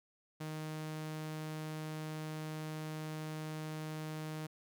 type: tone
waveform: sawtooth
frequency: 155.56 Hz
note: D#3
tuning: in tune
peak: -36 dBFS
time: 0.4-4.47 s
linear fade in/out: 10 ms
effects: none